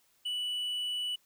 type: tone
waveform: triangle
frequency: 2960 Hz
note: F#7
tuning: in tune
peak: -30 dBFS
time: 0.25-1.16 s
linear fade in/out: 10 ms
effects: white hiss -69 dBFS RMS until 1.25 s